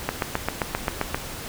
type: click train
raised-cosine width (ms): 0.5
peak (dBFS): -7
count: 9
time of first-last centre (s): 0.09-1.145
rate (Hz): 7.58
effects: pink hiss -35 dBFS RMS until 1.48 s